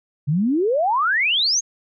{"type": "exponential sweep", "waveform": "sine", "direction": "up", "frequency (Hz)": [135.2, 6690], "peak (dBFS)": -16, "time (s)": [0.27, 1.61], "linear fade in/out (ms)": 20, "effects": []}